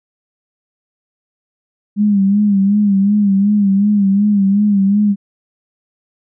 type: tone with vibrato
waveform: sine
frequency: 201.6 Hz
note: G3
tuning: 49 cents sharp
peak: -9 dBFS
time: 1.96-5.16 s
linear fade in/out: 50 ms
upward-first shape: sine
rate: 2.7 Hz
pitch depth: 69 cents each way
effects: none